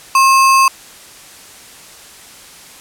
sine tone with sample-and-hold, 1072 Hz, C6, 42 cents sharp, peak -6 dBFS, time 0.15-0.68 s, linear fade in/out 2 ms, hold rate 3675 Hz, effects white hiss -38 dBFS RMS until 2.8 s + low-pass 11000 Hz 12 dB/octave

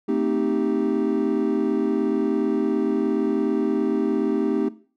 triangle chord, A half-diminished seventh, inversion none, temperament equal with one note detuned, 224.4 / 261.6 / 311.1 / 392 Hz, A3 / C4 / Eb4 / G4, +34 / 0 / 0 / 0 cents, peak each -23 dBFS, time 0.08-4.69 s, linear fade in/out 10 ms, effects noise-tail reverb RT60 0.4 s tail -17 dB re dry + tanh soft clip ceiling -7 dBFS

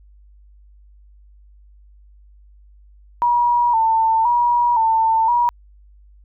sine tone with vibrato, 927 Hz, A#5, 10 cents flat, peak -13 dBFS, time 3.22-5.49 s, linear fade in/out 0 ms, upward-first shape square, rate 0.97 Hz, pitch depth 60 cents each way, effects added 50 Hz sine -45 dBFS peak until 6.24 s

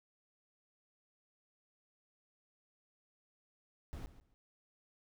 brown noise with echo, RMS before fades -44 dBFS, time 3.93-4.06 s, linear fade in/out 0 ms, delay 140 ms, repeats 2, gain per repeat -14 dB, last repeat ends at 4.34 s, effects none

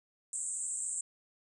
pink band-pass noise, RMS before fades -37 dBFS, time 0.33-1.01 s, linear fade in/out 2 ms, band 7500 to 8600 Hz, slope 96 dB/octave, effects none

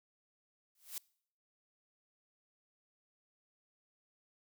blue noise with exponential growth, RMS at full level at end -38 dBFS, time 0.75-0.98 s, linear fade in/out 2 ms, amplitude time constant 48 ms, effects noise-tail reverb RT60 0.6 s tail -24 dB re dry

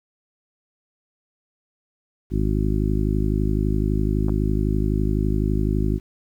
harmonic tone, 51.91 Hz, G#1, in tune, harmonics 1 / 2 / 3 / 4 / 5 / 6 / 7, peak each -22 / -25 / -27 / -28 / -29 / -30 / -30 dBFS, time 2.3-6 s, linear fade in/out 50 ms
clicks, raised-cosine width 1 ms, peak -21 dBFS, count 2, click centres 4.284 / 4.295 s
effects 9-bit

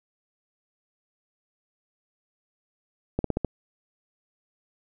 slowing click train, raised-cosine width 2 ms, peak -11 dBFS, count 5, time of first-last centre 3.19-3.447 s, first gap 53 ms, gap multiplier 1.13, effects none

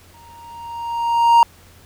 triangle tone with exponential growth, 934 Hz, A#5, 3 cents sharp, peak -4 dBFS, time 0.14-1.43 s, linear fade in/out 1 ms, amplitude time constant 280 ms, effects added 87 Hz sine -49 dBFS peak until 1.85 s + pink hiss -49 dBFS RMS until 1.85 s

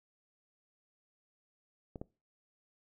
clicks, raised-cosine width 2 ms, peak -29 / -27 dBFS, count 2, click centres 1.958 / 2.015 s, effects noise-tail reverb RT60 0.3 s tail -22 dB re dry

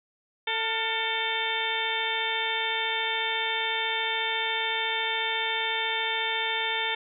harmonic tone with a mistuned harmonic, 446.5 Hz, A4, 25 cents sharp, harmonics 1 / 2 / 3 / 4 / 5 / 6 / 7 / 8, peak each -37 / -32 / -38 / -33 / -32 / -38 / -35 / -32 dBFS, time 0.47-6.95 s, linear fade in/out 5 ms, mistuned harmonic 3, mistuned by +82 cents, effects none

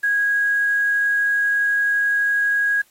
sine tone with quantisation, 1648 Hz, G#6, 14 cents flat, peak -16 dBFS, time 0.03-2.82 s, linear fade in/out 10 ms, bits 7, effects white hiss -58 dBFS RMS until 2.9 s + AAC 48 kbps

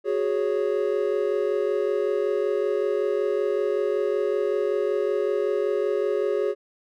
triangle chord, F# suspended second, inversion none, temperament equal, 370 / 415.3 / 554.4 Hz, F#4 / G#4 / C#5, 0 / 0 / 0 cents, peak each -25 / -22 / -26 dBFS, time 0.04-6.55 s, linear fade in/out 50 ms, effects none

